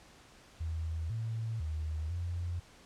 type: tone with pitch steps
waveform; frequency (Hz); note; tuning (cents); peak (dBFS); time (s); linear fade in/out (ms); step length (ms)
sine; 80.9 / 112.4 / 78.1 / 86.9; E2 / A2 / D#2 / F2; -32 / +37 / +7 / -8; -33; 0.6-2.6; 10; 500
effects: pink hiss -58 dBFS RMS until 2.85 s + low-pass 8000 Hz 12 dB/octave